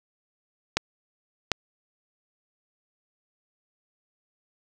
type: clicks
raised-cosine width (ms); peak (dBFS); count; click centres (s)
0.2; -4; 2; 0.77 / 1.517
effects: none